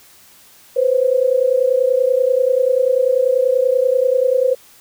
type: tone pair together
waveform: sine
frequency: 498.7 / 529 Hz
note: B4 / C5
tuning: +17 / +19 cents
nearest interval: minor second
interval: 102 cents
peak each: -15 dBFS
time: 0.76-4.55 s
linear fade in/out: 10 ms
effects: white hiss -47 dBFS RMS until 4.8 s